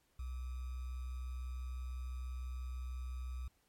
sine tone with sample-and-hold, 63 Hz, B1, 35 cents sharp, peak -39 dBFS, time 0.19-3.48 s, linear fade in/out 5 ms, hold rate 1225 Hz, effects pink hiss -75 dBFS RMS until 3.68 s + MP3 64 kbps

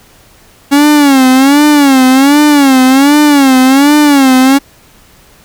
45% pulse tone with vibrato, 277.2 Hz, C#4, in tune, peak -3 dBFS, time 0.71-4.59 s, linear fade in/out 20 ms, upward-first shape sine, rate 1.3 Hz, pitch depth 130 cents each way, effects pink hiss -42 dBFS RMS until 5.44 s

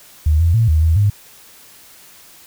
sine tone with pitch steps, 76.8 / 84 / 113.6 / 78.1 / 80.9 / 102.6 Hz, D#2 / E2 / A#2 / D#2 / E2 / G#2, -22 / +33 / -44 / +7 / -32 / -21 cents, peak -10 dBFS, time 0.26-1.1 s, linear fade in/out 5 ms, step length 140 ms, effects white hiss -44 dBFS RMS until 2.46 s

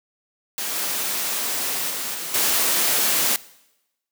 white noise with level steps, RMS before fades -27 / -25 / -28 / -30 / -20 dBFS, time 0.58-3.36 s, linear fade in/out 0 ms, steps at 0.75 / 1.9 / 2.14 / 2.34 s, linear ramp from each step 5 ms, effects noise-tail reverb RT60 0.9 s tail -20 dB re dry + high-pass 200 Hz 12 dB/octave

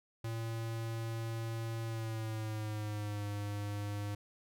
square tone with pitch glide, 113.9 to 102.65 Hz, A#2 to G#2, -40 to -20 cents, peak -37 dBFS, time 0.24-4.15 s, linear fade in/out 5 ms, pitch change -180 cents, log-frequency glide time 1.85-3.26 s, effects none

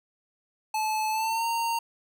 square tone with pitch glide, 866 to 922.8 Hz, A5 to A#5, -28 to -18 cents, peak -26 dBFS, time 0.74-1.79 s, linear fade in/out 5 ms, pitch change +110 cents, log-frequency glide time 1.1-1.46 s, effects none

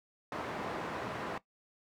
white band-pass noise, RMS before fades -39 dBFS, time 0.32-1.38 s, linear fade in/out 2 ms, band 110 to 1100 Hz, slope 12 dB/octave, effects noise-tail reverb RT60 0.1 s tail -17 dB re dry

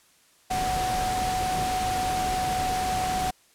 sine tone in noise, 743 Hz, F#5, 7 cents sharp, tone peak -25 dBFS, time 0.5-3.31 s, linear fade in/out 10 ms, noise pink, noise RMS -31 dBFS, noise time 0.5-3.31 s, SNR +3 dB, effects white hiss -60 dBFS RMS until 3.54 s + low-pass 11000 Hz 12 dB/octave

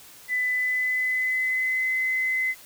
sine tone with pitch glide, 2000 to 2040 Hz, B6 to C7, +21 to -44 cents, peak -22 dBFS, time 0.28-2.55 s, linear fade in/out 50 ms, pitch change +35 cents, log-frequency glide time 0.5-1.92 s, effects white hiss -48 dBFS RMS until 2.65 s

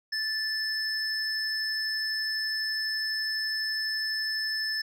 sine tone pair together, 1752 / 5244 Hz, A6 / E8, -8 / -10 cents, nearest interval octave + perfect fifth, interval 1898 cents, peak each -29 / -28 dBFS, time 0.12-4.82 s, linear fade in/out 10 ms, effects tanh soft clip ceiling -24 dBFS

